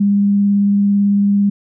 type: tone with vibrato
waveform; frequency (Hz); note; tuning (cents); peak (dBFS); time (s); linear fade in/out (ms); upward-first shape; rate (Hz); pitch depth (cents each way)
sine; 201.6; G3; +49; -10; 0-1.5; 10; sine; 18; 9
effects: none